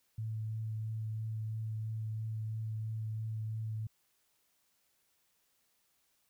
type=tone with vibrato; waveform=sine; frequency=110 Hz; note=A2; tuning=in tune; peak=-35 dBFS; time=0.18-3.87 s; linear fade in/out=5 ms; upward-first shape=triangle; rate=3 Hz; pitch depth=14 cents each way; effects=white hiss -75 dBFS RMS until 6.29 s